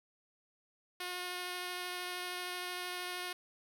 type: tone with vibrato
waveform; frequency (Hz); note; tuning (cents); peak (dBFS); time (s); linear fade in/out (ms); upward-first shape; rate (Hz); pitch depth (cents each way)
5% pulse; 359.8; F#4; -48; -27; 1-3.33; 5; sine; 13; 8
effects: none